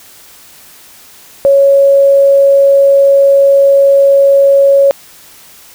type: tone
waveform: sine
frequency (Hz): 554.4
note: C#5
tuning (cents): 0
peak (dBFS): -3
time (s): 1.45-4.91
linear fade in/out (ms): 0
effects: white hiss -38 dBFS RMS until 5.74 s